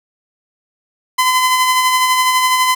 sawtooth tone with tremolo, 1020 Hz, C6, 44 cents flat, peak -6 dBFS, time 1.18-2.75 s, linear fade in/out 10 ms, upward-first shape sine, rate 12 Hz, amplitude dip 35%, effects none

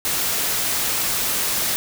white noise, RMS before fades -22 dBFS, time 0.05-1.76 s, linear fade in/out 0 ms, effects none

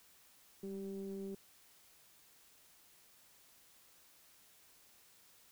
triangle ring-modulated tone, 96.3 Hz, G2, 30 cents flat, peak -36 dBFS, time 0.63-1.35 s, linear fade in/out 5 ms, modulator 293 Hz, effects white hiss -65 dBFS RMS until 5.51 s

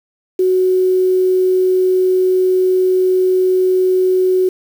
sine tone with quantisation, 370.8 Hz, F#4, 4 cents sharp, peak -10 dBFS, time 0.39-4.49 s, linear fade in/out 5 ms, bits 6, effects none

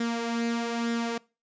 sawtooth tone with flanger, 233.1 Hz, A#3, in tune, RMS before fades -29 dBFS, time 0-1.18 s, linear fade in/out 5 ms, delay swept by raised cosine 0.55 to 3.85 ms, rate 1.1 Hz, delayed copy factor +0.5, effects noise-tail reverb RT60 0.3 s tail -23 dB re dry + resampled to 16000 Hz

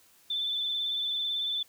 sine tone with vibrato, 3520 Hz, A7, in tune, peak -28 dBFS, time 0.3-1.63 s, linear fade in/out 5 ms, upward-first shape sine, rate 18 Hz, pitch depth 28 cents each way, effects white hiss -61 dBFS RMS until 1.68 s

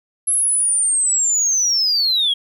sine linear sweep, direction down, 11060 to 3227 Hz, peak -13 dBFS, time 0.27-2.34 s, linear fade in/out 10 ms, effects tanh soft clip ceiling -11 dBFS + 9-bit

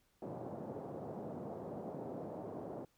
white band-pass noise, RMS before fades -45 dBFS, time 0.22-2.85 s, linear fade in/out 5 ms, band 110 to 670 Hz, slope 24 dB/octave, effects pink hiss -75 dBFS RMS until 2.97 s

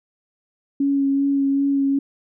sine tone with vibrato, 277.2 Hz, C#4, in tune, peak -16 dBFS, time 0.8-1.99 s, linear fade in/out 5 ms, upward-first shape sine, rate 2.6 Hz, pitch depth 15 cents each way, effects none

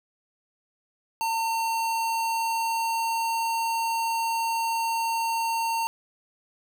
square tone with pitch glide, 907 to 912.3 Hz, A#5 to A#5, -48 to -38 cents, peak -25 dBFS, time 1.21-5.87 s, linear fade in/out 0 ms, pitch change +10 cents, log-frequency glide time 1.35-3.49 s, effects none

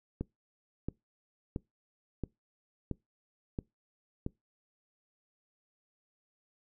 click train, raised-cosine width 3 ms, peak -21 dBFS, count 7, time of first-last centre 0.21-4.264 s, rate 1.48 Hz, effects noise-tail reverb RT60 0.2 s tail -24 dB re dry

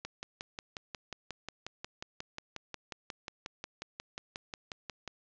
click train, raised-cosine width 0.2 ms, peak -22 dBFS, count 29, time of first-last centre 0.05-5.077 s, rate 5.57 Hz, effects resampled to 16000 Hz + 10-bit

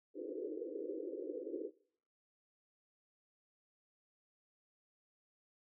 white band-pass noise, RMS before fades -43 dBFS, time 0.14-1.71 s, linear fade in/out 50 ms, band 290 to 510 Hz, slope 96 dB/octave, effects noise-tail reverb RT60 0.6 s tail -22 dB re dry

